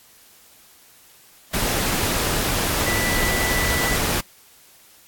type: tone in noise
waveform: sine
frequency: 1975.5 Hz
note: B6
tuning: in tune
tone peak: -24 dBFS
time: 2.86-3.96 s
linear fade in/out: 10 ms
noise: pink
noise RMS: -22 dBFS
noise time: 1.53-4.21 s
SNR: -5 dB
effects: white hiss -51 dBFS RMS until 5.07 s + AAC 64 kbps